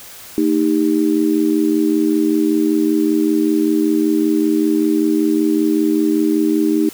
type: tone with amplitude modulation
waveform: sine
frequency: 311.1 Hz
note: D#4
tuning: in tune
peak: -8 dBFS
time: 0.38-6.89 s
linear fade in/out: 0 ms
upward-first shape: sine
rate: 85.2 Hz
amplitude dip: 95%
effects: white hiss -37 dBFS RMS until 6.93 s